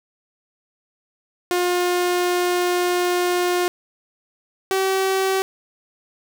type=tone pair in turn; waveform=sawtooth; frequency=356.3 / 382.8 Hz; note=F4 / G4; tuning=+35 / -41 cents; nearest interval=minor second; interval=124 cents; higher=second; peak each=-14 dBFS; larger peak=neither; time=1.51-3.68 / 4.71-5.42 s; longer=first; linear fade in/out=0 ms; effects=none